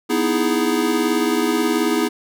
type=chord; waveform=square; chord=E major seventh; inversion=second; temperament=equal; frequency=246.9 / 311.1 / 329.6 / 415.3 Hz; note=B3 / D#4 / E4 / G#4; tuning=0 / 0 / 0 / 0 cents; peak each=-23 dBFS; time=0.09-2.09 s; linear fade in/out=20 ms; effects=none